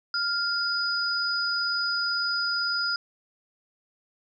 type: tone pair together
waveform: sine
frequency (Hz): 1396.9 / 4961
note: F6 / D#8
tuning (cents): 0 / -6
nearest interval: octave + minor seventh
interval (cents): 2194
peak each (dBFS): -27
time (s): 0.14-2.96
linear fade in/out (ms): 2
effects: none